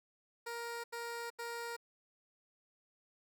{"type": "tone bursts", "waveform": "15% pulse", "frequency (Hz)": 469.1, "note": "A#4", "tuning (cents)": 11, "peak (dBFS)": -34, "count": 3, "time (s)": [0.46, 1.766], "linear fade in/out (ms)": 10, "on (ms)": 380, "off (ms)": 83, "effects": []}